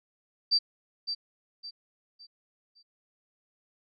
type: tone with echo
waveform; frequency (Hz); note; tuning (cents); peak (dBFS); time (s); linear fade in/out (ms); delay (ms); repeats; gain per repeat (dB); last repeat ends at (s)
sine; 4663; D8; -13; -20; 0.51-0.59; 20; 560; 4; -9; 2.83
effects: none